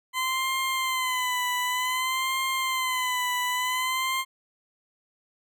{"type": "tone with vibrato", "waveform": "20% pulse", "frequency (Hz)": 1024, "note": "C6", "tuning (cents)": -38, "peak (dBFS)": -20, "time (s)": [0.13, 4.25], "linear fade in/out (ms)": 50, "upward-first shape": "sine", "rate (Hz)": 0.54, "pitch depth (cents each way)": 56, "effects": []}